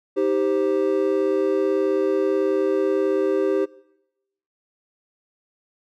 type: chord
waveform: triangle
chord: C minor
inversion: first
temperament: just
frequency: 314 / 392.4 / 523.3 Hz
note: Eb4 / G4 / C5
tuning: +16 / +2 / 0 cents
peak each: -23 / -18 / -23 dBFS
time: 0.16-3.66 s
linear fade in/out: 20 ms
effects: noise-tail reverb RT60 0.9 s tail -22 dB re dry